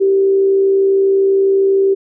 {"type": "tone with frequency modulation", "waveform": "sine", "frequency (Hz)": 389.5, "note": "G4", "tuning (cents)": -11, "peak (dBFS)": -9, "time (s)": [0, 1.95], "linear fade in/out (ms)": 20, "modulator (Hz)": 67.5, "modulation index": 0.2, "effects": []}